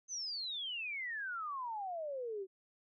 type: exponential sweep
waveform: sine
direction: down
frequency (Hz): 6300 to 370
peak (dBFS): -38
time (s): 0.08-2.47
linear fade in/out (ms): 50
effects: none